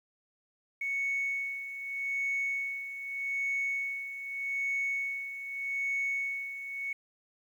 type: tone with tremolo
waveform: sine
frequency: 2217 Hz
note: C#7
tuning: in tune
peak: -27 dBFS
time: 0.81-6.93 s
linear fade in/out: 5 ms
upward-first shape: sine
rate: 0.82 Hz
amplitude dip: 70%
effects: tanh soft clip ceiling -25 dBFS + 10-bit